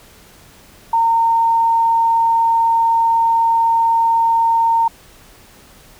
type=tone; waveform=sine; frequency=916 Hz; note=A#5; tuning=31 cents flat; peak=-11 dBFS; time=0.93-4.88 s; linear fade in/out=5 ms; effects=pink hiss -45 dBFS RMS until 5.99 s